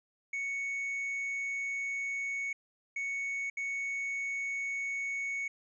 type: tone bursts at uneven times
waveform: triangle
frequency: 2220 Hz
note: C#7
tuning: 2 cents sharp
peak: -31 dBFS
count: 3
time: 0.33-2.53 / 2.96-3.5 / 3.57-5.48 s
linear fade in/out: 5 ms
effects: resampled to 22050 Hz